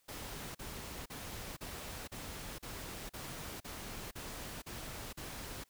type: noise bursts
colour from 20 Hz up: pink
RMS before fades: -45 dBFS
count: 11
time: 0.08-5.64 s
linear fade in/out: 10 ms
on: 470 ms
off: 39 ms
effects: white hiss -73 dBFS RMS until 5.69 s